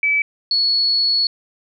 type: tone pair in turn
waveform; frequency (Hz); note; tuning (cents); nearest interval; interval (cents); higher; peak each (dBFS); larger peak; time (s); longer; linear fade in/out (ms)
sine; 2300 / 4385; D7 / C#8; -37 / -20; major seventh; 1117; second; -14; neither; 0.03-0.22 / 0.51-1.27; second; 2
effects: none